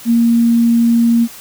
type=tone; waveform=sine; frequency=233.1 Hz; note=A#3; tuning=in tune; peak=-8 dBFS; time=0.05-1.28 s; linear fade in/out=50 ms; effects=white hiss -35 dBFS RMS until 1.4 s